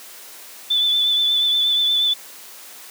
sine tone with vibrato, 3500 Hz, A7, 10 cents flat, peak -15 dBFS, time 0.7-2.14 s, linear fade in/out 10 ms, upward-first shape triangle, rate 8.4 Hz, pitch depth 30 cents each way, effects white hiss -40 dBFS RMS until 2.9 s + high-pass 300 Hz 12 dB/octave

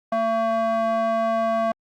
square tone with band-pass filter, 225.3 Hz, A3, 41 cents sharp, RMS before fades -22 dBFS, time 0.12-1.72 s, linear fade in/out 5 ms, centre 830 Hz, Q 6.5, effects Opus 48 kbps

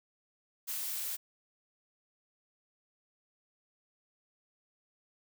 blue noise, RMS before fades -37 dBFS, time 0.67-1.17 s, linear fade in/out 20 ms, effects none

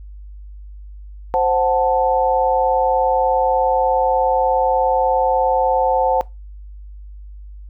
sine chord, F# diminished, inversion second, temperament equal, 523.3 / 740 / 880 Hz, C5 / F#5 / A5, 0 / 0 / 0 cents, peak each -18 dBFS, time 1.34-6.21 s, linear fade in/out 0 ms, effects noise-tail reverb RT60 0.2 s tail -20 dB re dry + added 50 Hz sine -33 dBFS peak until 7.69 s

